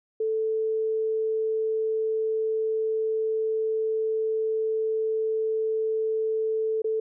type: tone with dropouts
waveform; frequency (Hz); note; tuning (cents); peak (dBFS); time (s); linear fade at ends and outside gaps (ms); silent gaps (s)
sine; 440; A4; 0; -23; 0.2-7; 5; 6.82-6.843
effects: none